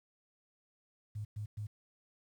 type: tone bursts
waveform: sine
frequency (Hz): 105.3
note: G#2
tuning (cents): +24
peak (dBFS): -37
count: 3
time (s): 1.15-1.67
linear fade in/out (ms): 10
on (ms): 100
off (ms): 110
effects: 11-bit